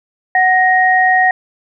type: tone pair together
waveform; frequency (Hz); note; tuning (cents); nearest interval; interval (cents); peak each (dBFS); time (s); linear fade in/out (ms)
sine; 742.9 / 1872; F#5 / A#6; +7 / +7; octave + major third; 1600; -11; 0.35-1.31; 2
effects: none